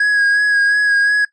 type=tone with vibrato; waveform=triangle; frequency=1655 Hz; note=G#6; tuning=6 cents flat; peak=-9 dBFS; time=0-1.25 s; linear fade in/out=5 ms; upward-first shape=sine; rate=2.8 Hz; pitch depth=24 cents each way; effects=noise-tail reverb RT60 0.1 s tail -17 dB re dry + resampled to 22050 Hz